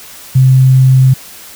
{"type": "tone", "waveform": "sine", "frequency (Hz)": 130.81, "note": "C3", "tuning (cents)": 0, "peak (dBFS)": -3, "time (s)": [0.35, 1.14], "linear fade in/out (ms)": 10, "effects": ["white hiss -33 dBFS RMS until 1.55 s"]}